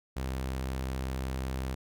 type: tone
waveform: sawtooth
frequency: 65.41 Hz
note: C2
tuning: in tune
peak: -28 dBFS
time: 0.16-1.75 s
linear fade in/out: 10 ms
effects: none